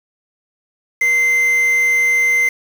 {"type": "tone with quantisation", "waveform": "triangle", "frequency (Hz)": 2077, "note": "C7", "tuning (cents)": -13, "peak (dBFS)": -10, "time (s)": [1.01, 2.49], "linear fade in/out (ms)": 5, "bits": 5, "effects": []}